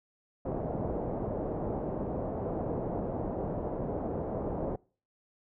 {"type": "low-pass noise", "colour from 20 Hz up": "white", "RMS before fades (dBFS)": -34, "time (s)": [0.45, 4.76], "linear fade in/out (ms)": 5, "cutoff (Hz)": 650, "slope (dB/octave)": 24, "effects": ["noise-tail reverb RT60 0.4 s tail -24 dB re dry"]}